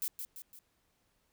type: noise with echo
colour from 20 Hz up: violet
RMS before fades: -35 dBFS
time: 0.02-0.08 s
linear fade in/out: 0 ms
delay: 170 ms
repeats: 3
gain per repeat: -6 dB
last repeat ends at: 0.59 s
effects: pink hiss -75 dBFS RMS until 1.32 s